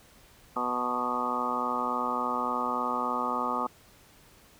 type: harmonic tone with a mistuned harmonic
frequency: 123.47 Hz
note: B2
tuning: in tune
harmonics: 2 / 3 / 4 / 5 / 6 / 7 / 8 / 9 / 10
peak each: -36 / -42 / -38 / -41 / -38 / -34 / -39 / -33 / -32 dBFS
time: 0.56-3.67 s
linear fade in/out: 5 ms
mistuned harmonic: 7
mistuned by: +21 cents
effects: pink hiss -57 dBFS RMS until 4.59 s